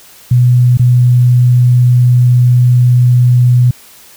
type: tone with dropouts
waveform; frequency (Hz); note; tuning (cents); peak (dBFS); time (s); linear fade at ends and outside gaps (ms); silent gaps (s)
sine; 123.47; B2; 0; -4; 0.31-3.71; 5; 0.773-0.794
effects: white hiss -39 dBFS RMS until 4.16 s